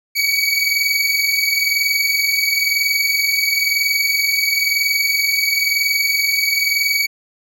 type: tone pair together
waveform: 25% pulse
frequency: 2252 / 2273 Hz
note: C#7 / C#7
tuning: +27 / +43 cents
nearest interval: unison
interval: 16 cents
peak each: -14 dBFS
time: 0.15-7.07 s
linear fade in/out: 20 ms
effects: none